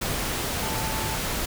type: tone in noise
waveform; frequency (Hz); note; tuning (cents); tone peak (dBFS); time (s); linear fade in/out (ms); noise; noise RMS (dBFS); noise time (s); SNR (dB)
sine; 880; A5; 0; -34; 0.62-1.17; 10; pink; -28; 0.01-1.46; -9
effects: none